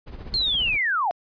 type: noise with tremolo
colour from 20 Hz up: brown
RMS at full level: -33 dBFS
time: 0.06-0.78 s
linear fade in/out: 20 ms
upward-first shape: triangle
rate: 15 Hz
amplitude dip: 70%
type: linear sweep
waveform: sine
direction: down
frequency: 4294 to 664 Hz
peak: -20 dBFS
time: 0.34-1.11 s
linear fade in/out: 0 ms
effects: resampled to 11025 Hz